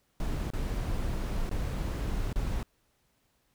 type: noise with dropouts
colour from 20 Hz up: brown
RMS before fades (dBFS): -31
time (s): 0.2-2.63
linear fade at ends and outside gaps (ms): 1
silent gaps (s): 0.503-0.535 / 1.493-1.513 / 2.329-2.358
effects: pink hiss -72 dBFS RMS until 3.54 s